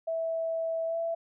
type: tone with pitch glide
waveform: sine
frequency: 655 to 665.7 Hz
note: E5 to E5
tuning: -11 to +17 cents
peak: -28 dBFS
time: 0.07-1.15 s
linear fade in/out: 10 ms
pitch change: +28 cents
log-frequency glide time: 0.86-0.97 s
effects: none